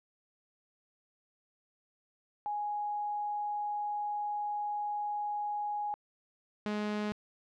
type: tone pair in turn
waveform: sine / sawtooth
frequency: 830.6 / 209.8 Hz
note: G#5 / G#3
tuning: 0 / +18 cents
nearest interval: 2 octaves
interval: 2382 cents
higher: first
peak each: -32 / -28 dBFS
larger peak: second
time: 2.46-5.94 / 6.66-7.12 s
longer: first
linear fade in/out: 0 ms
effects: low-pass 4000 Hz 12 dB/octave